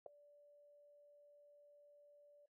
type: tone with ADSR envelope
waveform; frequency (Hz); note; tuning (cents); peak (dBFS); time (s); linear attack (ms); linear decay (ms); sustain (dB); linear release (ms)
sine; 582; D5; -16; -40; 0.06-2.46; 3; 3; -23; 6
effects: noise-tail reverb RT60 0.1 s tail -18 dB re dry